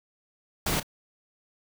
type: noise with echo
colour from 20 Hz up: pink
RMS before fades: -27 dBFS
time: 0.66-0.8 s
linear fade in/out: 5 ms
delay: 31 ms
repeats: 1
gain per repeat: -14 dB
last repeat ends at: 0.831 s
effects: none